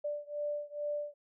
sine beating tone pair, 587.3 / 589.6 Hz, D5 / D5, 0 / +7 cents, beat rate 2.3 Hz, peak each -37 / -38 dBFS, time 0.04-1.14 s, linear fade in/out 10 ms, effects none

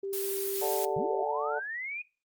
sine tone, 392.2 Hz, G4, 1 cent sharp, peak -32 dBFS, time 0.03-1.23 s, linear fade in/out 5 ms
blue noise, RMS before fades -35 dBFS, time 0.13-0.85 s, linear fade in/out 2 ms
harmonic tone, 147.1 Hz, D3, 3 cents sharp, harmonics 3 / 4 / 5 / 6, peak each -33 / -34 / -35 / -36 dBFS, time 0.61-1.6 s, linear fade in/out 20 ms
sine linear sweep, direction up, 116.54 to 2489 Hz, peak -34 dBFS, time 0.96-2.02 s, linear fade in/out 5 ms
effects noise-tail reverb RT60 0.3 s tail -20 dB re dry + Opus 32 kbps

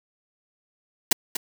white noise with echo, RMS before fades -17 dBFS, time 1.11-1.13 s, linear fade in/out 5 ms, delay 240 ms, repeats 1, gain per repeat -10 dB, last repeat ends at 1.37 s, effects none

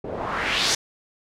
white noise with low-pass filter sweep, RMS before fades -25 dBFS, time 0.04-0.75 s, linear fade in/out 5 ms, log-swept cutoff 420 to 6400 Hz, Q 1.9, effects none

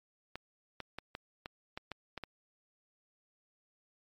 clicks, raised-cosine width 0.3 ms, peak -24 dBFS, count 9, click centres 0.356 / 0.803 / 0.986 / 1.151 / 1.459 / 1.775 / 1.917 / 2.177 / 2.237 s, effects MP3 64 kbps

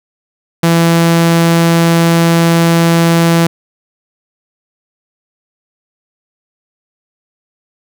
sawtooth tone, 167.4 Hz, E3, 27 cents sharp, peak -3 dBFS, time 0.63-3.47 s, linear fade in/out 5 ms, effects none

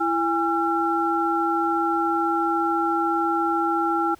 sine tone cluster, 334.8 / 817 / 1357 Hz, E4 / G#5 / E6, +27 / -29 / +50 cents, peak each -24 dBFS, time 0-4.15 s, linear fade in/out 10 ms, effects pink hiss -54 dBFS RMS until 4.19 s

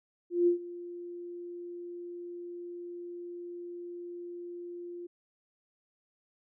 sine tone with ADSR envelope, 349.2 Hz, F4, in tune, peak -20 dBFS, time 0.3-5.07 s, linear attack 170 ms, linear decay 110 ms, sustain -19 dB, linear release 10 ms, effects none

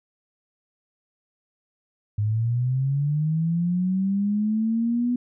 sine linear sweep, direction up, 102.6 to 246.9 Hz, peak -20 dBFS, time 2.18-5.16 s, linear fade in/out 5 ms, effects none

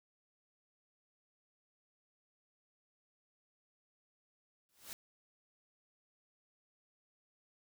white noise with exponential growth, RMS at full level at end -43 dBFS, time 4.69-4.93 s, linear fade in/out 0 ms, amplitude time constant 52 ms, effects none

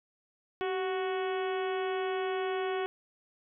harmonic tone with a mistuned harmonic, 370 Hz, F#4, in tune, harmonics 1 / 2 / 3 / 4 / 5 / 6 / 7 / 8 / 9, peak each -31 / -37 / -41 / -43 / -45 / -47 / -48 / -49 / -50 dBFS, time 0.61-2.86 s, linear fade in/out 0 ms, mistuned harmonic 1, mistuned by +54 cents, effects none

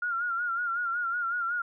sine tone with vibrato, 1404 Hz, F6, 9 cents sharp, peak -27 dBFS, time 0.02-1.62 s, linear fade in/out 5 ms, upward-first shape sine, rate 5.4 Hz, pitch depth 66 cents each way, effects none

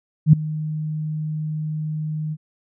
sine tone with ADSR envelope, 154.4 Hz, D#3, 13 cents flat, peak -4 dBFS, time 0.26-2.37 s, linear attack 71 ms, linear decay 4 ms, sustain -19 dB, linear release 47 ms, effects none

